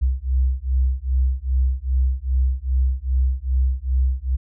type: beating tone pair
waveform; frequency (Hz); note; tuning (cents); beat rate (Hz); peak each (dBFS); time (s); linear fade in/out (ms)
sine; 63.4 / 65.9; B1 / C2; +46 / +13; 2.5; -20; 0.01-4.37; 20
effects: none